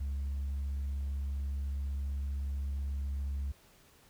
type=tone; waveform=sine; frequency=69.3 Hz; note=C#2; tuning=in tune; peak=-30 dBFS; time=0-3.52 s; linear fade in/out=10 ms; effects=tanh soft clip ceiling -31 dBFS + pink hiss -62 dBFS RMS until 4.09 s